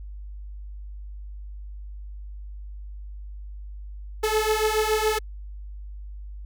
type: beating tone pair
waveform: sawtooth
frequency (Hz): 429 / 436.1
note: A4 / A4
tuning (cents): -44 / -15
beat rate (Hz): 7.1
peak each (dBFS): -20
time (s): 4.23-5.19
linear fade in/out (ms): 10
effects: added 50 Hz sine -35 dBFS peak until 6.45 s